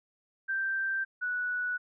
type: tone pair in turn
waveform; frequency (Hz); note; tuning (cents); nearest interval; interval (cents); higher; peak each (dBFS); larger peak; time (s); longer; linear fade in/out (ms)
sine; 1568 / 1475; G6 / F#6; 0 / -6; minor second; 106; first; -28 / -29; first; 0.48-1.05 / 1.21-1.78; neither; 20
effects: none